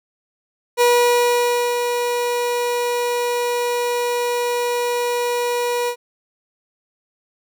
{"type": "tone with ADSR envelope", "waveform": "30% pulse", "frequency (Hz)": 483.7, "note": "B4", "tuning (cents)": -36, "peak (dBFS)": -9, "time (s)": [0.77, 5.96], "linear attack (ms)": 41, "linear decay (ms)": 940, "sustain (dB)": -7, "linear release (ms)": 77, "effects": []}